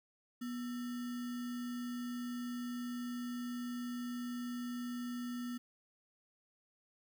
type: tone with sample-and-hold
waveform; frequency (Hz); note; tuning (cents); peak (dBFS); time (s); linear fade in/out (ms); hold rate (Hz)
sine; 243.5; B3; -24; -38; 0.41-5.58; 10; 1575
effects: none